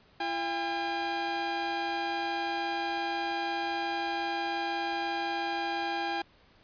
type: tone pair together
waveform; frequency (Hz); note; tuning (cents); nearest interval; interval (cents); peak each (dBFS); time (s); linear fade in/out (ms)
sawtooth; 339.1 / 806.5; E4 / G5; +49 / +49; octave + minor third; 1500; -32 / -27; 0.2-6.22; 5
effects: pink hiss -61 dBFS RMS until 6.63 s + resampled to 11025 Hz